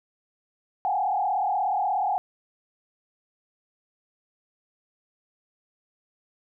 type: tone with frequency modulation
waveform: sine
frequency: 784 Hz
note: G5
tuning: in tune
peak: -22 dBFS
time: 0.85-2.18 s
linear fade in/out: 0 ms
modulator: 36.7 Hz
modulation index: 1.8
effects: none